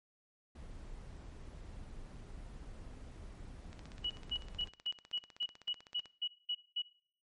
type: noise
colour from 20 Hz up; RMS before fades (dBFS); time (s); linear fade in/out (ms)
brown; -49; 0.55-4.69; 5
type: click train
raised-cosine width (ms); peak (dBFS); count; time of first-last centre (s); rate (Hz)
0.2; -35; 38; 3.73-6.057; 15.9
type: tone bursts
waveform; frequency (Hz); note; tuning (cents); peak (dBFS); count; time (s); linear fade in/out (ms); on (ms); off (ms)
sine; 2929; F#7; -18; -33; 11; 4.04-6.822; 10; 62; 210
effects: noise-tail reverb RT60 0.5 s tail -19 dB re dry + MP3 48 kbps